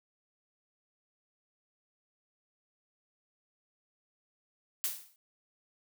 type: noise with exponential decay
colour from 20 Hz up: blue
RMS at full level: -30 dBFS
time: 4.84-5.16 s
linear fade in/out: 0 ms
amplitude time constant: 68 ms
effects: none